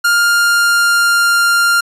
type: tone with pitch glide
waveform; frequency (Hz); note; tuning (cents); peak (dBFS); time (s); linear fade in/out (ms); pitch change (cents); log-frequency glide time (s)
45% pulse; 1406 to 1395.5; F6 to F6; +11 to -2; -9; 0.04-1.81; 10; -13; 0.16-1.42
effects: resampled to 32000 Hz